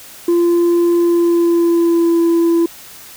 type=tone with pitch glide; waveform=sine; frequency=344.3 to 336.2 Hz; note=F4 to E4; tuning=-25 to +34 cents; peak=-7 dBFS; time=0.28-2.66 s; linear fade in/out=5 ms; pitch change=-41 cents; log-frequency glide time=0.95-2.19 s; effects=tanh soft clip ceiling -9 dBFS + white hiss -37 dBFS RMS until 3.16 s